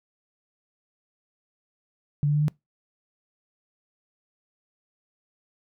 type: tone with pitch steps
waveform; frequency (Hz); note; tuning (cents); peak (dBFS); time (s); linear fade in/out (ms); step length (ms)
sine; 145.3 / 147.16 / 149.04 / 150.95; D3 / D3 / D3 / D3; -18 / +4 / +26 / +48; -19; 2.23-2.482; 0; 63
effects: noise-tail reverb RT60 0.2 s tail -24 dB re dry